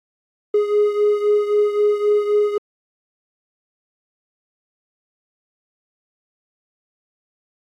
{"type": "beating tone pair", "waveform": "triangle", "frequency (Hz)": [415.3, 419.1], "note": ["G#4", "G#4"], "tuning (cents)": [0, 16], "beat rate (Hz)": 3.8, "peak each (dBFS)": [-13, -18], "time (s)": [0.54, 2.58], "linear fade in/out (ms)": 5, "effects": ["tanh soft clip ceiling -6 dBFS", "AAC 48 kbps"]}